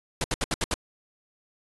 pink noise bursts, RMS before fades -26 dBFS, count 6, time 0.21-0.741 s, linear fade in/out 2 ms, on 31 ms, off 69 ms, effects resampled to 24000 Hz

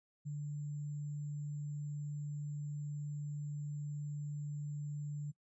sine tone with sample-and-hold, 146.83 Hz, D3, in tune, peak -38 dBFS, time 0.25-5.32 s, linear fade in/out 20 ms, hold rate 7350 Hz, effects noise-tail reverb RT60 0.1 s tail -22 dB re dry + resampled to 22050 Hz

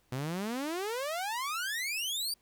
sawtooth exponential sweep, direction up, 122.6 to 4800 Hz, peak -29 dBFS, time 0.12-2.34 s, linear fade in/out 5 ms, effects pink hiss -70 dBFS RMS until 2.41 s

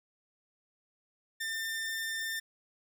sawtooth tone, 1797 Hz, A6, 36 cents sharp, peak -30 dBFS, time 1.4-2.4 s, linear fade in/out 10 ms, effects none

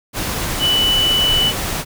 sine tone in noise, 2975 Hz, F#7, 9 cents sharp, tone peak -13 dBFS, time 0.59-1.53 s, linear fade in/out 50 ms, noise pink, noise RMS -22 dBFS, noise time 0.13-1.85 s, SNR +6 dB, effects none

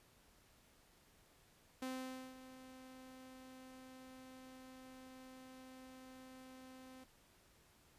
sawtooth tone with ADSR envelope, 259 Hz, C4, 17 cents flat, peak -37 dBFS, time 1.82-7.04 s, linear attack 4 ms, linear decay 510 ms, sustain -14 dB, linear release 4 ms, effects pink hiss -69 dBFS RMS until 7.98 s + resampled to 32000 Hz

